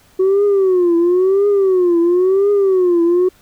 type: tone with vibrato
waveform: sine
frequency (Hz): 371.7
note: F#4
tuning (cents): +8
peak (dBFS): -8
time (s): 0.19-3.29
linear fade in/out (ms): 10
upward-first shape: triangle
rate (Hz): 0.97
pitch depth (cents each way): 180
effects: tanh soft clip ceiling -8 dBFS + pink hiss -51 dBFS RMS until 3.41 s